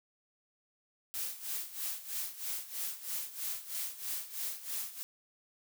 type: noise with tremolo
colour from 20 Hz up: blue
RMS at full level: -36 dBFS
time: 1.14-5.03 s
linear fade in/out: 0 ms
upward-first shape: sine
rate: 3.1 Hz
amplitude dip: 80%
effects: none